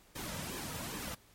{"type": "noise with flanger", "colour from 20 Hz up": "pink", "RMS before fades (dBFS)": -41, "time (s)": [0.15, 1.15], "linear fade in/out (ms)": 10, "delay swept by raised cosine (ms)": [1.4, 2.8], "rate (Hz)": 2.5, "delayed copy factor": -0.6, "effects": ["pink hiss -63 dBFS RMS until 1.34 s", "MP3 64 kbps"]}